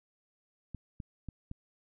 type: clicks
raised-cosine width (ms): 5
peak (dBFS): -28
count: 4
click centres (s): 0.747 / 1.002 / 1.287 / 1.514
effects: none